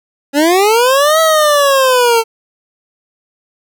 25% pulse linear two-way sweep, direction up then down, 273.6 to 651 to 445.8 Hz, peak -4 dBFS, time 0.33-2.24 s, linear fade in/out 50 ms, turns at 1.2 s, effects none

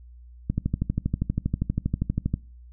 click train, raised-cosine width 5 ms, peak -11 dBFS, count 24, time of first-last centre 0.5-2.34 s, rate 12.5 Hz, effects noise-tail reverb RT60 0.4 s tail -23 dB re dry + added 60 Hz sine -44 dBFS peak until 2.72 s

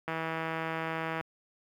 click train, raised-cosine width 0.5 ms, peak -19 dBFS, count 184, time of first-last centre 0.08-1.21 s, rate 162 Hz, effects high-pass 60 Hz 12 dB/octave + 9-bit

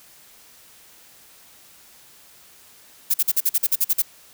violet noise bursts, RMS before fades -18 dBFS, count 11, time 3.1-4.022 s, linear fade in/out 10 ms, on 42 ms, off 46 ms, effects white hiss -50 dBFS RMS until 4.33 s

